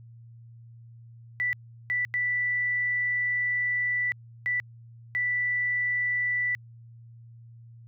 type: tone bursts at uneven times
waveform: sine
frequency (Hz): 1972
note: B6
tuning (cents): -3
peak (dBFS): -24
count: 5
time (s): 1.4-1.53 / 1.9-2.05 / 2.14-4.12 / 4.46-4.6 / 5.15-6.55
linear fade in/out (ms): 0
effects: added 116 Hz sine -46 dBFS peak until 7.87 s